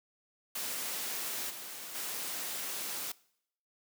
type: noise with level steps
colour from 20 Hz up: white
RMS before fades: -37 / -44 / -38 dBFS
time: 0.55-3.12 s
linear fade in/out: 5 ms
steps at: 1.49 / 1.94 s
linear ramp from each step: 20 ms
effects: noise-tail reverb RT60 0.7 s tail -22 dB re dry + high-pass 200 Hz 12 dB/octave